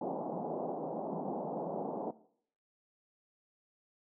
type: band-pass noise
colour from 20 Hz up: white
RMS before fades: -38 dBFS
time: 0.01-2.11 s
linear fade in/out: 5 ms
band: 160 to 840 Hz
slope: 48 dB/octave
effects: noise-tail reverb RT60 0.6 s tail -18 dB re dry